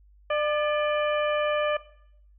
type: harmonic tone with a mistuned harmonic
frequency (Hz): 598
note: D5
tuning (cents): +31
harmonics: 1 / 2 / 3 / 4 / 5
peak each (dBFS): -24 / -30 / -34 / -36 / -38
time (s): 0.3-1.77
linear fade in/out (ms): 5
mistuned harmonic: 3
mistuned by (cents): -54
effects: noise-tail reverb RT60 0.7 s tail -17 dB re dry + added 50 Hz sine -53 dBFS peak until 2.38 s